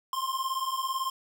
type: beating tone pair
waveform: square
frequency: 1046.5 / 1064.5 Hz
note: C6 / C6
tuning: 0 / +30 cents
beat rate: 18 Hz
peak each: -33 / -32 dBFS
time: 0.13-1.1 s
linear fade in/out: 2 ms
effects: none